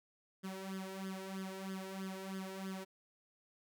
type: tone with flanger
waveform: sawtooth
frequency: 191 Hz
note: G3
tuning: 45 cents flat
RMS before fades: -44 dBFS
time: 0.43-2.85 s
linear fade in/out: 20 ms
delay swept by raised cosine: 0.6 to 2.2 ms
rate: 3.1 Hz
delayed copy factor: +0.8
effects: none